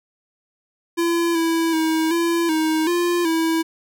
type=tone with pitch steps; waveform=square; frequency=339.1 / 329.7 / 319.6 / 338 / 315.5 / 348.3 / 325.9 Hz; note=E4 / E4 / D#4 / E4 / D#4 / F4 / E4; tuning=+49 / 0 / +47 / +43 / +24 / -5 / -20 cents; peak=-18 dBFS; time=0.97-3.63 s; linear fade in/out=20 ms; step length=380 ms; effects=none